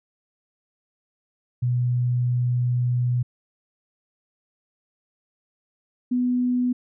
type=tone pair in turn; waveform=sine; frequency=123.1 / 248 Hz; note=B2 / B3; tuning=-5 / +7 cents; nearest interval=octave; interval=1212 cents; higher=second; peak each=-19 dBFS; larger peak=neither; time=1.62-3.23 / 6.11-6.73 s; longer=first; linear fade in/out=10 ms; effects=none